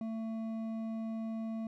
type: tone with hard clipping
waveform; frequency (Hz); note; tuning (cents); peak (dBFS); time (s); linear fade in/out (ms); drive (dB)
triangle; 223.4; A3; +27; -37; 0.01-1.67; 2; 11
effects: none